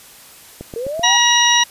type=click train; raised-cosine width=2 ms; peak=-16 dBFS; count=4; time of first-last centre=0.61-0.995 s; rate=7.8 Hz
type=linear sweep; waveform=sine; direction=up; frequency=444.9 to 830.6 Hz; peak=-21 dBFS; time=0.76-1.17 s; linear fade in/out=2 ms
type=harmonic tone; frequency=956 Hz; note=A#5; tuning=43 cents sharp; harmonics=1 / 2 / 3 / 4 / 6; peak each=-17 / -17 / -17 / -17 / -17 dBFS; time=1.03-1.64 s; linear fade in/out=10 ms
effects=white hiss -42 dBFS RMS until 1.7 s + resampled to 32000 Hz

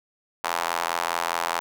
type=tone with high-pass filter; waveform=sawtooth; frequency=84.8 Hz; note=E2; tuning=50 cents sharp; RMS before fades=-27 dBFS; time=0.44-1.6 s; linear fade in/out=0 ms; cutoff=910 Hz; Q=2; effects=none

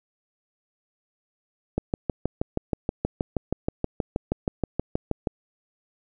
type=click train; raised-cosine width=2 ms; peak=-10 dBFS; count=23; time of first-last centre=1.78-5.272 s; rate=6.3 Hz; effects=none

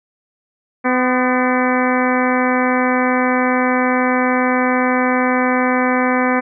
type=harmonic tone with a mistuned harmonic; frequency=253.2 Hz; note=B3; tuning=43 cents sharp; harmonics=1 / 2 / 3 / 4 / 5 / 6 / 7 / 8 / 9; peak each=-17 / -20 / -22 / -23 / -24 / -25 / -25 / -26 / -27 dBFS; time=0.84-6.41 s; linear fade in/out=20 ms; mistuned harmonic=5; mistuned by=-49 cents; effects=none

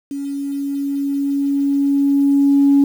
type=tone with level ramp; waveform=sine; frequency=280 Hz; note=C#4; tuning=18 cents sharp; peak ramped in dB=-22 to -7 dBFS; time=0.11-2.84 s; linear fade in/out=2 ms; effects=tanh soft clip ceiling -5 dBFS + 7-bit

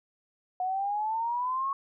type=exponential sweep; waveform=sine; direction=up; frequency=728 to 1108.7 Hz; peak=-27 dBFS; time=0.6-1.73 s; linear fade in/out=2 ms; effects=none

